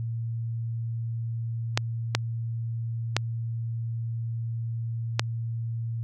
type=clicks; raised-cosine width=0.2 ms; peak=-4 dBFS; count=4; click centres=1.775 / 2.15 / 3.166 / 5.195 s; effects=added 115 Hz sine -28 dBFS peak until 6.03 s